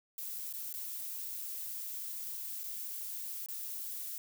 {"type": "noise with dropouts", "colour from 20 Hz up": "violet", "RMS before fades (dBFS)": -41, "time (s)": [0.18, 4.18], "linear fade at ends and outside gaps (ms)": 1, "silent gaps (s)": [[0.527, 0.537], [0.728, 0.739], [2.635, 2.639], [3.461, 3.486]], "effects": []}